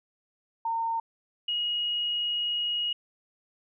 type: tone pair in turn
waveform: sine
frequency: 913 / 2889 Hz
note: A#5 / F#7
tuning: -36 / -42 cents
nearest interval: octave + minor sixth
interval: 1994 cents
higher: second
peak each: -26 dBFS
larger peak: neither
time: 0.65-1 / 1.48-2.93 s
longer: second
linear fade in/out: 5 ms
effects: none